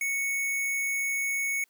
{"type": "tone with sample-and-hold", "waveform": "sine", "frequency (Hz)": 2217, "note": "C#7", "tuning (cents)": 0, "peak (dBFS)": -26, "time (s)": [0.01, 1.64], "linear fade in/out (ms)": 2, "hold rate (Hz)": 8820, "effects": ["white hiss -69 dBFS RMS until 1.69 s", "high-pass 200 Hz 12 dB/octave"]}